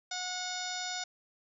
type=harmonic tone with a mistuned harmonic; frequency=730 Hz; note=F#5; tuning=24 cents flat; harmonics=1 / 2 / 3 / 4 / 5 / 6 / 7 / 8 / 9 / 10; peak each=-41 / -42 / -45 / -52 / -41 / -46 / -42 / -45 / -56 / -46 dBFS; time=0.11-1.04 s; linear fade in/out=5 ms; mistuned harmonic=10; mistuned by=-46 cents; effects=none